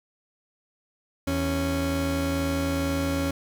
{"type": "tone pair together", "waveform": "30% pulse", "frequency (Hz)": [82.09, 276.1], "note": ["E2", "C#4"], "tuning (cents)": [-7, -7], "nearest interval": "octave + major sixth", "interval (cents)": 2100, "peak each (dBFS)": [-26, -23], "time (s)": [1.27, 3.31], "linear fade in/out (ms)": 5, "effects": []}